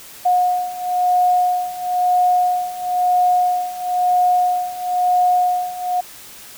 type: beating tone pair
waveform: sine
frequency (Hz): 722 / 723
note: F#5 / F#5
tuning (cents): -43 / -40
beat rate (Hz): 1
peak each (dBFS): -19 / -16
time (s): 0.25-6.01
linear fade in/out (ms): 10
effects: white hiss -39 dBFS RMS until 6.57 s